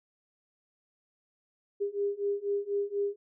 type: beating tone pair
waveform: sine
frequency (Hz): 401.9 / 406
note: G4 / G#4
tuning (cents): +43 / -39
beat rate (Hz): 4.1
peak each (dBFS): -32 / -31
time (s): 1.8-3.16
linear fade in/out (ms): 20
effects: none